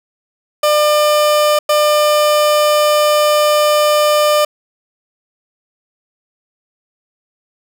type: tone bursts at uneven times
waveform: 30% pulse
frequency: 600 Hz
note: D5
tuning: 37 cents sharp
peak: -7 dBFS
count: 2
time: 0.63-1.59 / 1.69-4.45 s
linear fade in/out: 5 ms
effects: none